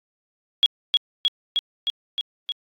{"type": "tone with echo", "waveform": "sine", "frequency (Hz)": 3322, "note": "G#7", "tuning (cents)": 0, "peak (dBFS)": -12, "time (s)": [0.63, 0.66], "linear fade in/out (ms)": 0, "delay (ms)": 310, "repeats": 6, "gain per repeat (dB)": -2, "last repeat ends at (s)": 2.52, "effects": ["AAC 48 kbps"]}